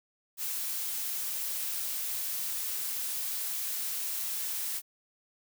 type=noise; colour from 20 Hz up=blue; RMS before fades=-34 dBFS; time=0.37-4.82 s; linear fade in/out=50 ms; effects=none